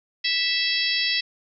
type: harmonic tone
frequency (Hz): 658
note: E5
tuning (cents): -3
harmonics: 3 / 4 / 5 / 6 / 7 / 8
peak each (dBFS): -28 / -28 / -28 / -28 / -28 / -28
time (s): 0.24-1.21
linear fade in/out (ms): 10
effects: none